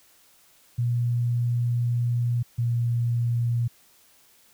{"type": "tone pair in turn", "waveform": "sine", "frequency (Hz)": [120, 118.62], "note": ["B2", "A#2"], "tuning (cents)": [-49, 31], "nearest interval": "unison", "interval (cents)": 20, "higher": "first", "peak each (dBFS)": -21, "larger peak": "neither", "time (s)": [[0.78, 2.43], [2.58, 3.68]], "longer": "first", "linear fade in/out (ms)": 10, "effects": ["white hiss -58 dBFS RMS until 4.53 s"]}